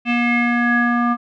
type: tone with low-pass filter sweep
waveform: square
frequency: 239.3 Hz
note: A#3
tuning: 46 cents sharp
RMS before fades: -17 dBFS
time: 0.05-1.17 s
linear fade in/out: 50 ms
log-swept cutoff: 2600 to 1300 Hz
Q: 8.1
effects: none

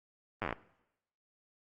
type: slowing click train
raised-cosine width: 0.5 ms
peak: -19 dBFS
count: 9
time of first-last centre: 0.42-0.527 s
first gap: 9 ms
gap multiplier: 1.11
effects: noise-tail reverb RT60 0.8 s tail -18 dB re dry + Opus 32 kbps

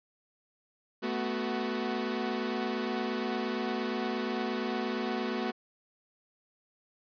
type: tone cluster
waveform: sawtooth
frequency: 218.6 / 247.2 / 372.2 Hz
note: A3 / B3 / F#4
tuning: -11 / +2 / +10 cents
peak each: -31 dBFS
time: 1.02-5.52 s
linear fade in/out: 20 ms
effects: resampled to 11025 Hz

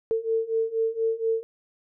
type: beating tone pair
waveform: sine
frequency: 447.5 / 451.7 Hz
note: A4 / A4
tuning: +29 / +45 cents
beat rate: 4.2 Hz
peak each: -27 / -25 dBFS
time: 0.11-1.43 s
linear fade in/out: 0 ms
effects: none

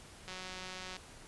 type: click train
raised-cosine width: 0.2 ms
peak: -27 dBFS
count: 128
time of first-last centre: 0.28-0.966 s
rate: 185 Hz
effects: pink hiss -54 dBFS RMS until 1.27 s + resampled to 24000 Hz

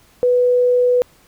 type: tone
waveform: sine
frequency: 493.9 Hz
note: B4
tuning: in tune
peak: -11 dBFS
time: 0.23-1.02 s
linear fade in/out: 0 ms
effects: pink hiss -52 dBFS RMS until 1.27 s

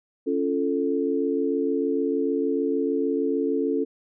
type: chord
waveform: sine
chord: Db augmented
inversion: none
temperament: equal with one note detuned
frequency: 277.2 / 343.8 / 440 Hz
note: Db4 / F4 / A4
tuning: 0 / -27 / 0 cents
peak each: -25 / -28 / -25 dBFS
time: 0.26-3.85 s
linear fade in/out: 20 ms
effects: none

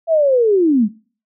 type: linear sweep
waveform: sine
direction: down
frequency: 674 to 191.3 Hz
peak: -10 dBFS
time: 0.07-0.89 s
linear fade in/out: 50 ms
effects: noise-tail reverb RT60 0.4 s tail -22 dB re dry

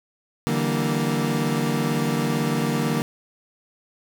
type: chord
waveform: 30% pulse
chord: E half-diminished seventh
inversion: third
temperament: equal with one note detuned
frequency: 146.83 / 164.81 / 193.19 / 233.1 Hz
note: D3 / E3 / G3 / Bb3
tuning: 0 / 0 / -25 / 0 cents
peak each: -23 / -26 / -27 / -22 dBFS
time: 0.47-3.02 s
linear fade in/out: 0 ms
effects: none

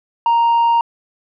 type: tone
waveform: sine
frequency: 932.3 Hz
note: A#5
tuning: in tune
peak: -8 dBFS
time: 0.26-0.81 s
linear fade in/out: 2 ms
effects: tanh soft clip ceiling -10 dBFS

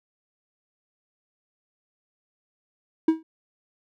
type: tone with exponential decay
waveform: triangle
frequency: 321 Hz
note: E4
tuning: 46 cents flat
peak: -10 dBFS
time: 3.08-3.23 s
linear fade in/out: 5 ms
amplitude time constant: 31 ms
effects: none

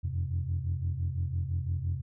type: tone cluster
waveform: sine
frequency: 85.5 / 91.4 / 130.5 Hz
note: F2 / F#2 / C3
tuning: -36 / -21 / -4 cents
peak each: -31 / -32 / -34 dBFS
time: 0.03-2.02 s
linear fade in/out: 20 ms
effects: tanh soft clip ceiling -22 dBFS

